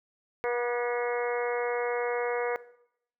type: harmonic tone with a mistuned harmonic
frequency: 241.2 Hz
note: B3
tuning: 41 cents flat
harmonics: 2 / 3 / 4 / 5 / 6 / 7 / 8 / 9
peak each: -28 / -36 / -37 / -40 / -41 / -41 / -42 / -39 dBFS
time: 0.44-2.56 s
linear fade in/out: 0 ms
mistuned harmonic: 6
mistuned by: +23 cents
effects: noise-tail reverb RT60 0.7 s tail -17 dB re dry